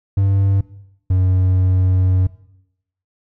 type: tone pair in turn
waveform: triangle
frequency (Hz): 98 / 92.78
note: G2 / F#2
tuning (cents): 0 / +5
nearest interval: minor second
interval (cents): 95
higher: first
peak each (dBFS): -10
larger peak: neither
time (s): 0.17-0.61 / 1.1-2.27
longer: second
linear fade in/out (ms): 5
effects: noise-tail reverb RT60 0.8 s tail -18 dB re dry